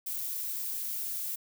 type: noise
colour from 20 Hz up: violet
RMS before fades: -35 dBFS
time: 0.06-1.36 s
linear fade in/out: 10 ms
effects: none